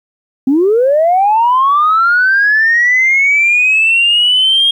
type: linear sweep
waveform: sine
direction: up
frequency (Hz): 253.1 to 3258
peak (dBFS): -6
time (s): 0.47-4.71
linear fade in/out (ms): 5
effects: tanh soft clip ceiling -3 dBFS + 8-bit